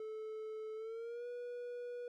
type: tone with pitch glide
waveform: triangle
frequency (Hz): 435.4 to 485.9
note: A4 to B4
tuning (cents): -18 to -28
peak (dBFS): -40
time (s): 0-2.08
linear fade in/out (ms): 2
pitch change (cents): +190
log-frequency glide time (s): 0.75-1.27
effects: none